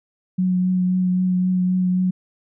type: tone with vibrato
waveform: sine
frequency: 183.1 Hz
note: F#3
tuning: 18 cents flat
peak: -16 dBFS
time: 0.38-2.11 s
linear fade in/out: 10 ms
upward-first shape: triangle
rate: 3.8 Hz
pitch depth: 17 cents each way
effects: none